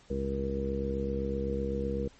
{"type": "harmonic tone", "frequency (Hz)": 67.9, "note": "C#2", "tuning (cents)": -35, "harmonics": [1, 2, 3, 4, 5, 6, 7], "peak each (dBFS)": [-35, -41, -35, -43, -41, -43, -33], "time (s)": [0.1, 2.08], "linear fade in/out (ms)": 5, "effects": ["pink hiss -59 dBFS RMS until 2.19 s", "MP3 32 kbps"]}